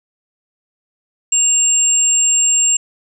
sine tone pair together, 2800 / 7449 Hz, F7 / A#8, +4 / -2 cents, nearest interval octave + perfect fourth, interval 1694 cents, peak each -21 / -11 dBFS, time 1.32-2.77 s, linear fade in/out 5 ms, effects none

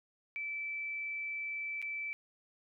sine tone with dropouts, 2319 Hz, D7, 22 cents flat, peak -36 dBFS, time 0.36-2.13 s, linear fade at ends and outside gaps 0 ms, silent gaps 1.817-1.825 s, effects none

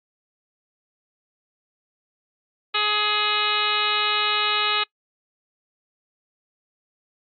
harmonic tone with a mistuned harmonic, 420 Hz, G#4, 19 cents sharp, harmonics 1 / 2 / 3 / 4 / 5 / 6 / 7 / 8 / 9 / 10, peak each -34 / -32 / -25 / -31 / -31 / -27 / -28 / -31 / -27 / -33 dBFS, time 2.74-4.84 s, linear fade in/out 10 ms, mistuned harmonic 10, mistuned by -34 cents, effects noise-tail reverb RT60 0.1 s tail -24 dB re dry + Opus 48 kbps

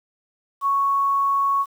sine tone, 1108.7 Hz, C#6, in tune, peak -17 dBFS, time 0.61-1.66 s, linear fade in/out 50 ms, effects 8-bit

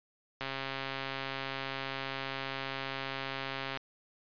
click train, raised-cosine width 0.3 ms, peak -20 dBFS, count 455, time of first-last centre 0.41-3.773 s, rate 135 Hz, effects resampled to 11025 Hz

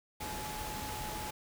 sine tone in noise, 850 Hz, G#5, 40 cents sharp, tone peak -42 dBFS, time 0.2-1.31 s, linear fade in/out 10 ms, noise pink, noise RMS -41 dBFS, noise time 0.2-1.31 s, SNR -4 dB, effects none

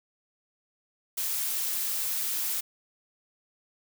blue noise, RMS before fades -30 dBFS, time 1.17-2.61 s, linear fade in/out 10 ms, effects none

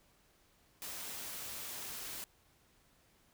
white noise, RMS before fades -44 dBFS, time 0.82-2.24 s, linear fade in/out 0 ms, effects pink hiss -69 dBFS RMS until 3.33 s

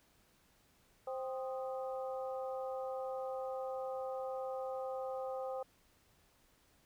harmonic tone with a mistuned harmonic, 261.6 Hz, C4, in tune, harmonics 2 / 3 / 4 / 5, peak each -39 / -44 / -55 / -50 dBFS, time 1.07-5.63 s, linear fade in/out 5 ms, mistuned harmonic 5, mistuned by -88 cents, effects pink hiss -70 dBFS RMS until 6.85 s

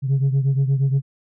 sine beating tone pair, 134.7 / 143.2 Hz, C#3 / D3, -49 / -43 cents, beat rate 8.5 Hz, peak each -15 / -20 dBFS, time 0.02-1.02 s, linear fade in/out 50 ms, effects tanh soft clip ceiling -13 dBFS

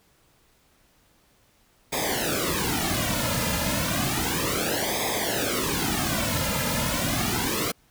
pink noise with flanger, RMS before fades -26 dBFS, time 1.92-7.72 s, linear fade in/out 10 ms, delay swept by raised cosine 0.69 to 2.69 ms, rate 0.32 Hz, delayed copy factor -0.95, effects pink hiss -62 dBFS RMS until 7.9 s

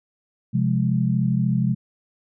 sine chord, F minor, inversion second, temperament equal, 130.81 / 174.61 / 207.7 Hz, C3 / F3 / Ab3, 0 / 0 / 0 cents, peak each -21 / -23 / -23 dBFS, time 0.53-1.75 s, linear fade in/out 20 ms, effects none

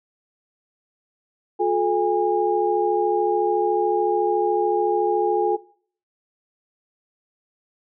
sine tone cluster, 357.9 / 431.7 / 815 Hz, F4 / A4 / G#5, +42 / -33 / -33 cents, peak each -22 dBFS, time 1.59-5.57 s, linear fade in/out 20 ms, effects noise-tail reverb RT60 0.5 s tail -20 dB re dry

